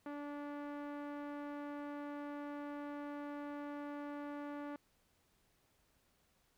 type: tone with low-pass filter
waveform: sawtooth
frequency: 290 Hz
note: D4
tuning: 22 cents flat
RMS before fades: -45 dBFS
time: 0.06-4.76 s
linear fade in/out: 2 ms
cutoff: 1500 Hz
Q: 1
effects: pink hiss -75 dBFS RMS until 6.57 s